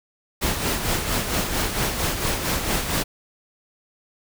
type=noise with tremolo; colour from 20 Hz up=pink; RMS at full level=-22 dBFS; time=0.41-3.04 s; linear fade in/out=20 ms; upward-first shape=sine; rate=4.4 Hz; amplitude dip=50%; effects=none